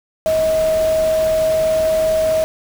sine tone in noise, 635 Hz, D#5, 35 cents sharp, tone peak -13 dBFS, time 0.26-2.44 s, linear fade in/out 0 ms, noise pink, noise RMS -29 dBFS, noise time 0.26-2.44 s, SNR +13 dB, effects none

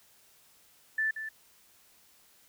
sine tone with echo, 1760 Hz, A6, in tune, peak -26 dBFS, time 0.98-1.11 s, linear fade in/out 5 ms, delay 180 ms, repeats 1, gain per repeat -9 dB, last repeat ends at 1.29 s, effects white hiss -62 dBFS RMS until 2.48 s

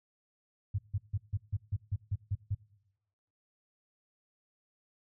sine tone bursts, 100 Hz, G2, 35 cents sharp, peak -28 dBFS, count 10, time 0.74-2.55 s, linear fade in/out 10 ms, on 46 ms, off 150 ms, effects noise-tail reverb RT60 1.0 s tail -23 dB re dry

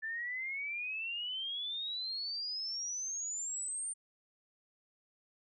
sine exponential sweep, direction up, 1754 to 9020 Hz, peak -36 dBFS, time 0.02-3.94 s, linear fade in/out 20 ms, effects none

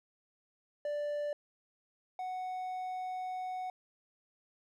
triangle tone pair in turn, 587.3 / 740 Hz, D5 / F#5, 0 / 0 cents, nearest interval major third, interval 400 cents, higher second, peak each -31 / -34 dBFS, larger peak first, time 0.85-1.33 / 2.19-3.7 s, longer second, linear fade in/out 2 ms, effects none

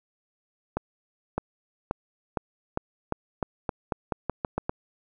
accelerating click train, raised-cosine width 1 ms, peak -12 dBFS, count 14, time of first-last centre 0.77-4.695 s, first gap 610 ms, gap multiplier 0.87, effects none

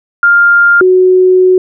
sine tone pair in turn, 1401 / 369.4 Hz, F6 / F#4, +5 / -3 cents, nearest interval octave + major seventh, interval 2308 cents, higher first, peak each -3 dBFS, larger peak neither, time 0.23-0.81 / 0.81-1.58 s, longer second, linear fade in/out 2 ms, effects none

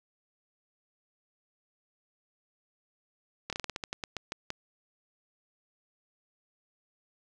slowing click train, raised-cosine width 0.2 ms, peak -17 dBFS, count 13, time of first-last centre 3.5-4.504 s, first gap 27 ms, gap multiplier 1.19, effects none

